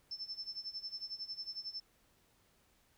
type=tone with tremolo; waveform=sine; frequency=5300 Hz; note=E8; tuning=9 cents sharp; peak=-38 dBFS; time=0.11-1.8 s; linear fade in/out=2 ms; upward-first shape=sine; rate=11 Hz; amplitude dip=85%; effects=pink hiss -71 dBFS RMS until 2.97 s